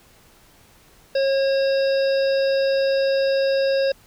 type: harmonic tone with a mistuned harmonic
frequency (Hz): 543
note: C#5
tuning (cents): -36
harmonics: 1 / 3 / 5 / 7 / 9 / 10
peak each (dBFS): -17 / -31 / -35 / -36 / -34 / -38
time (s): 1.15-3.92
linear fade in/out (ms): 5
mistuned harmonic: 10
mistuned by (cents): -56
effects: pink hiss -53 dBFS RMS until 4.06 s